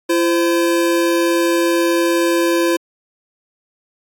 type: tone pair together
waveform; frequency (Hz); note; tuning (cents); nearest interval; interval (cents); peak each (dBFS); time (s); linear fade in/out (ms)
square; 339.2 / 520.2; E4 / C5; +50 / -10; perfect fifth; 740; -15 / -20; 0.09-2.77; 10
effects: AAC 64 kbps